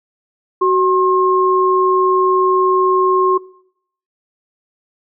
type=tone pair together; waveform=sine; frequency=373.7 / 1070 Hz; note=F#4 / C6; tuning=+17 / +38 cents; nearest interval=octave + tritone; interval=1821 cents; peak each=-13 / -13 dBFS; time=0.61-3.38 s; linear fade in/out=10 ms; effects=noise-tail reverb RT60 0.7 s tail -22 dB re dry